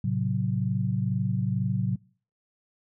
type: chord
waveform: sine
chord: F# diminished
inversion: first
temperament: just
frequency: 111 / 133.2 / 185 Hz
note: A2 / C3 / F#3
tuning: +16 / +31 / 0 cents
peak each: -28 dBFS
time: 0.04-1.96 s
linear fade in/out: 5 ms
effects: noise-tail reverb RT60 0.5 s tail -26 dB re dry